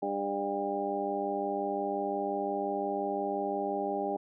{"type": "harmonic tone with a mistuned harmonic", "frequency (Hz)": 100, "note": "G2", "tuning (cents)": 35, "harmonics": [2, 3, 4, 5, 6, 7, 8], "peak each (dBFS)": [-41, -38, -35, -46, -36, -43, -34], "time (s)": [0.02, 4.17], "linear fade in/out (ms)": 10, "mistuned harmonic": 7, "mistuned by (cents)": 35, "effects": []}